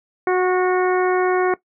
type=harmonic tone with a mistuned harmonic; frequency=367 Hz; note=F#4; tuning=14 cents flat; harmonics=1 / 2 / 3 / 4 / 5 / 6; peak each=-16 / -22 / -26 / -28 / -30 / -32 dBFS; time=0.27-1.54 s; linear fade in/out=2 ms; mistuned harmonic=4; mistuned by=-17 cents; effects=noise-tail reverb RT60 0.1 s tail -18 dB re dry